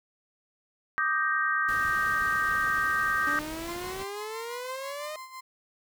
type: chord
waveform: sine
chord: Eb major seventh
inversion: third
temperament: equal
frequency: 1174.7 / 1244.5 / 1568 / 1864.7 Hz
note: D6 / Eb6 / G6 / Bb6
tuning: 0 / 0 / 0 / 0 cents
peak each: -32 / -30 / -27 / -31 dBFS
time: 0.98-3.39 s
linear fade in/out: 0 ms
type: noise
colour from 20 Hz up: pink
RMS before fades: -42 dBFS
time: 1.68-4.04 s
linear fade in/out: 10 ms
type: exponential sweep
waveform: sawtooth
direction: up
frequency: 285.7 to 622.3 Hz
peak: -31 dBFS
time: 3.27-5.16 s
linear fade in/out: 2 ms
type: tone with tremolo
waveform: 35% pulse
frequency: 1040 Hz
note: C6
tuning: 11 cents flat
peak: -37 dBFS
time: 3.67-5.41 s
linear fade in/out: 10 ms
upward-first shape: sine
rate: 6 Hz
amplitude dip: 65%
effects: none